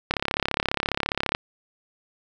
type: click train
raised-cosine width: 0.3 ms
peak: -6 dBFS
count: 44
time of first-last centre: 0.11-1.349 s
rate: 34.7 Hz
effects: none